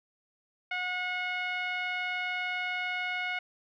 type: tone with low-pass filter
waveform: 10% pulse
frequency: 727 Hz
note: F#5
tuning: 31 cents flat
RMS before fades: -33 dBFS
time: 0.71-3.39 s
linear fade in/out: 5 ms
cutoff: 2200 Hz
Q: 2.3
effects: none